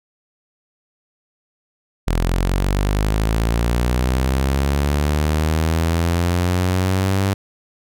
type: linear sweep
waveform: sawtooth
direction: up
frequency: 41.26 to 98.6 Hz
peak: -12 dBFS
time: 2.07-7.34 s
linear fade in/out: 10 ms
effects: none